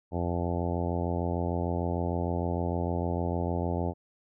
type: harmonic tone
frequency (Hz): 86.6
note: F2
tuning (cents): -14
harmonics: 1 / 2 / 3 / 4 / 5 / 6 / 7 / 8 / 9 / 10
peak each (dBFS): -31 / -34 / -36 / -37 / -38 / -39 / -39 / -40 / -41 / -41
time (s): 0.11-3.94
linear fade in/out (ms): 50
effects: none